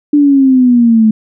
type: exponential sweep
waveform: sine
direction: down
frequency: 296.3 to 215.3 Hz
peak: -4 dBFS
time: 0.13-1.11 s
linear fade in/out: 5 ms
effects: none